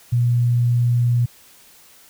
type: tone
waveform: sine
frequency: 120.5 Hz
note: B2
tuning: 42 cents flat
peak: -14 dBFS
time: 0.12-1.26 s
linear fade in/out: 10 ms
effects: white hiss -49 dBFS RMS until 2.09 s